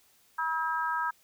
harmonic tone, 321.6 Hz, E4, 43 cents flat, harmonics 3 / 4 / 5, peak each -31 / -32 / -33 dBFS, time 0.38-1.11 s, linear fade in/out 10 ms, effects white hiss -64 dBFS RMS until 1.23 s

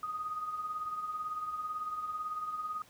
sine tone with tremolo, 1244.5 Hz, D#6, in tune, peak -32 dBFS, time 0.03-2.82 s, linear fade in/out 2 ms, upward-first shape triangle, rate 18 Hz, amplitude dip 60%, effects pink hiss -60 dBFS RMS until 2.89 s + high-pass 60 Hz 12 dB/octave

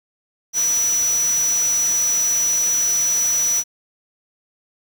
sine tone in noise, 5900 Hz, F#8, 6 cents flat, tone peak -16 dBFS, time 0.53-3.64 s, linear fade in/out 50 ms, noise white, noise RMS -29 dBFS, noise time 0.53-3.64 s, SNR +10 dB, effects none

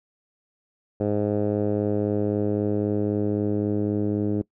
10% pulse tone with low-pass filter sweep, 103.83 Hz, G#2, in tune, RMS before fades -24 dBFS, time 1-4.42 s, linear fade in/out 5 ms, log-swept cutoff 530 to 340 Hz, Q 1.6, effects noise-tail reverb RT60 0.1 s tail -22 dB re dry

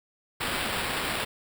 violet noise with sample-and-hold, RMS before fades -30 dBFS, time 0.4-1.25 s, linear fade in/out 10 ms, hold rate 6300 Hz, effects none

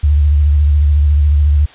sine tone with vibrato, 73.42 Hz, D2, in tune, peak -7 dBFS, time 0.03-1.66 s, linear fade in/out 10 ms, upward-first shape square, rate 14 Hz, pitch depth 52 cents each way, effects white hiss -40 dBFS RMS until 1.74 s + resampled to 8000 Hz

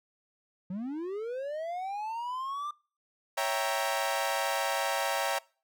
triangle linear sweep, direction up, 174.61 to 1200 Hz, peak -31 dBFS, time 0.7-2.71 s, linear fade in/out 5 ms
sawtooth chord, C# diminished seventh, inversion none, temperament equal, 554.4 / 659.3 / 784 / 932.3 Hz, C#5 / E5 / G5 / Bb5, 0 / 0 / 0 / 0 cents, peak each -30 dBFS, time 3.37-5.39 s, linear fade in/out 10 ms
effects noise-tail reverb RT60 0.4 s tail -24 dB re dry

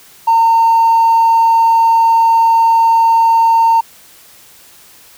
sine tone with hard clipping, 912 Hz, A#5, 38 cents flat, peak -7 dBFS, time 0.27-3.81 s, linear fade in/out 10 ms, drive 1 dB, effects white hiss -42 dBFS RMS until 5.17 s

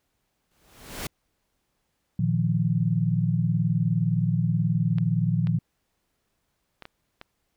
pink noise with exponential growth, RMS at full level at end -30 dBFS, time 0.51-1.07 s, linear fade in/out 5 ms, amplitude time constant 120 ms
sine chord, Bb suspended fourth, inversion none, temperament equal, 116.54 / 155.56 / 174.61 Hz, Bb2 / Eb3 / F3, 0 / 0 / 0 cents, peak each -25 dBFS, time 2.19-5.59 s, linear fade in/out 5 ms
clicks, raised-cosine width 0.3 ms, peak -24 dBFS, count 5, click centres 4.984 / 5.471 / 6.823 / 6.854 / 7.214 s
effects pink hiss -75 dBFS RMS until 7.56 s

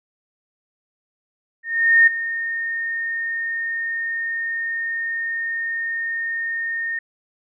sine tone with ADSR envelope, 1835 Hz, A#6, 28 cents flat, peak -8 dBFS, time 1.63-6.99 s, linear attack 440 ms, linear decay 11 ms, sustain -14 dB, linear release 4 ms, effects none

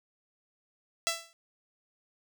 5% pulse tone with exponential decay, 666 Hz, E5, 18 cents sharp, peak -13 dBFS, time 1.07-1.33 s, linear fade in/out 0 ms, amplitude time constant 56 ms, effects none

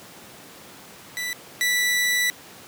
sawtooth tone pair in turn, 1975.5 / 1968.2 Hz, B6 / B6, 0 / -6 cents, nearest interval unison, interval 6 cents, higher first, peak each -23 / -16 dBFS, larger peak second, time 1.17-1.33 / 1.61-2.3 s, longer second, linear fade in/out 0 ms, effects pink hiss -44 dBFS RMS until 2.67 s + high-pass 150 Hz 12 dB/octave

